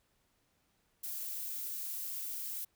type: noise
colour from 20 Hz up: violet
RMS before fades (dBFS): -40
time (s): 1.03-2.65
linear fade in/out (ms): 10
effects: pink hiss -75 dBFS RMS until 2.75 s